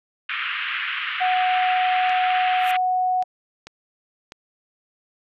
white band-pass noise, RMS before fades -27 dBFS, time 0.29-2.77 s, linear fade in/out 5 ms, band 1200 to 3000 Hz, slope 48 dB/octave
sine tone, 737 Hz, F#5, 7 cents flat, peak -18 dBFS, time 1.2-3.24 s, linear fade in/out 20 ms
clicks, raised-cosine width 0.2 ms, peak -21 dBFS, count 4, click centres 2.095 / 3.225 / 3.67 / 4.321 s
violet noise with exponential growth, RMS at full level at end -33 dBFS, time 2.53-2.71 s, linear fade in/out 0 ms, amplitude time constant 37 ms
effects resampled to 32000 Hz

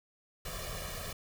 pink noise with comb filter, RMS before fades -40 dBFS, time 0.45-1.13 s, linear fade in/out 5 ms, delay 1.7 ms, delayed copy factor +0.9, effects none

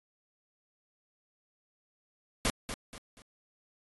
pink noise with echo, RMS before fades -28 dBFS, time 2.45-2.5 s, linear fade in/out 0 ms, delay 240 ms, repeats 3, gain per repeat -9 dB, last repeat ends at 3.22 s, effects AAC 32 kbps

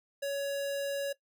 square tone, 560 Hz, C#5, 18 cents sharp, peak -32 dBFS, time 0.22-1.13 s, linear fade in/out 10 ms, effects noise-tail reverb RT60 0.1 s tail -18 dB re dry

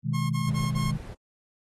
sine chord, G# minor, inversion first, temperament just, 124.59 / 155.74 / 207.7 Hz, B2 / D#3 / G#3, +16 / +2 / 0 cents, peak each -28 / -27 / -32 dBFS, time 0.03-0.99 s, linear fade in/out 50 ms
sawtooth tone bursts, 1075 Hz, C6, 47 cents sharp, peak -30 dBFS, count 4, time 0.13-0.918 s, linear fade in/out 20 ms, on 170 ms, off 36 ms
brown noise, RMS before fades -39 dBFS, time 0.47-1.15 s, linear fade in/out 20 ms
effects AAC 32 kbps

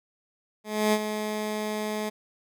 15% pulse tone with ADSR envelope, 213.2 Hz, G#3, 46 cents sharp, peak -13 dBFS, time 0.64-2.1 s, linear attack 290 ms, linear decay 51 ms, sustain -9 dB, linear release 16 ms, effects none

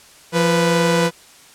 sawtooth tone pair together, 172.12 / 493.9 Hz, F3 / B4, -25 / 0 cents, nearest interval octave + tritone, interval 1825 cents, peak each -13 dBFS, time 0.32-1.11 s, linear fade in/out 50 ms, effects white hiss -46 dBFS RMS until 1.54 s + low-pass 10000 Hz 12 dB/octave

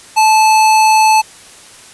square tone, 871 Hz, A5, 18 cents flat, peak -7 dBFS, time 0.16-1.22 s, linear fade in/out 20 ms, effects white hiss -38 dBFS RMS until 1.93 s + resampled to 24000 Hz

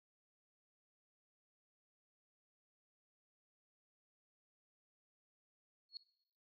sine tone with exponential growth, 4334 Hz, C#8, 40 cents flat, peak -40 dBFS, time 5.89-5.97 s, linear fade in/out 1 ms, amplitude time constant 16 ms, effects noise-tail reverb RT60 0.7 s tail -19 dB re dry + AAC 32 kbps

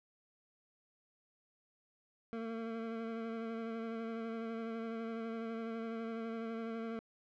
25% pulse tone with vibrato, 226.9 Hz, A#3, 47 cents flat, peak -35 dBFS, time 2.33-6.99 s, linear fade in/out 0 ms, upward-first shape sine, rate 12 Hz, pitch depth 22 cents each way, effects low-pass 2000 Hz 12 dB/octave

